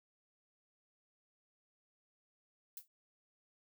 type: noise with exponential decay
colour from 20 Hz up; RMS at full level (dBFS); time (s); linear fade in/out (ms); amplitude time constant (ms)
violet; -43; 2.77-2.88; 1; 22
effects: none